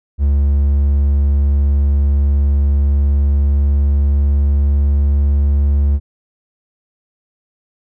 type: tone with pitch glide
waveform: triangle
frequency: 70.7 to 71.19 Hz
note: C#2 to C#2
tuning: +35 to +47 cents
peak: -8 dBFS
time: 0.18-6 s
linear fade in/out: 50 ms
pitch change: +12 cents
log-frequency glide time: 2.94-5.72 s
effects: none